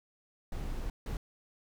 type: noise bursts at uneven times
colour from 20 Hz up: brown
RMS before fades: -36 dBFS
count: 2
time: 0.52-0.9 / 1.06-1.17 s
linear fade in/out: 2 ms
effects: none

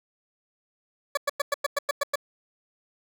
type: tone bursts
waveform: 20% pulse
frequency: 570 Hz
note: C#5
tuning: 48 cents sharp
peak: -17 dBFS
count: 9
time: 1.15-2.157 s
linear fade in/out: 5 ms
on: 23 ms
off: 100 ms
effects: none

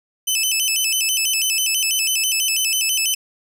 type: tone with vibrato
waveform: 15% pulse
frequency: 2819 Hz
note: F7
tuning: 16 cents sharp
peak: -10 dBFS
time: 0.27-3.15 s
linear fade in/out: 10 ms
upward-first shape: square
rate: 6.1 Hz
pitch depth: 130 cents each way
effects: none

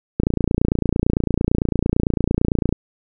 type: click train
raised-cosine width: 3 ms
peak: -4 dBFS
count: 74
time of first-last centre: 0.2-2.726 s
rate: 28.9 Hz
effects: none

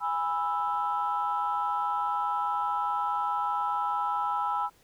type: chord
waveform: sine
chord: E major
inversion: first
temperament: just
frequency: 824.1 / 988.9 / 1318.5 Hz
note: G#5 / B5 / E6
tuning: -14 / +2 / 0 cents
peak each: -30 dBFS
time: 0-4.7 s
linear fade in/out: 50 ms
effects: tanh soft clip ceiling -18 dBFS + pink hiss -62 dBFS RMS until 4.83 s

